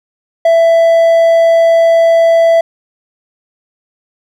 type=tone; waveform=triangle; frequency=664 Hz; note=E5; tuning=12 cents sharp; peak=-3 dBFS; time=0.45-2.61 s; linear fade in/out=5 ms; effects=none